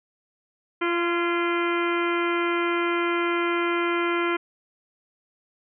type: harmonic tone with a mistuned harmonic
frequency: 344.7 Hz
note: F4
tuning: 23 cents flat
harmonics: 1 / 2 / 3 / 4 / 5 / 6 / 7 / 8 / 9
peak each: -24 / -36 / -30 / -29 / -36 / -32 / -34 / -44 / -39 dBFS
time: 0.81-4.37 s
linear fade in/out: 10 ms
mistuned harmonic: 5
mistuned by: -37 cents
effects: none